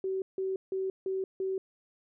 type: tone bursts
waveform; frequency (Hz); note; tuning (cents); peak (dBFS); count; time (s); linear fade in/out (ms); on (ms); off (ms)
sine; 381; G4; -49; -29; 5; 0.04-1.58; 2; 180; 160
effects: none